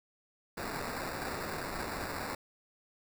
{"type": "noise with sample-and-hold", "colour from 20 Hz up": "violet", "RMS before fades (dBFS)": -38, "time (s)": [0.57, 2.35], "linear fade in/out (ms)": 5, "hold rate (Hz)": 3150, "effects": []}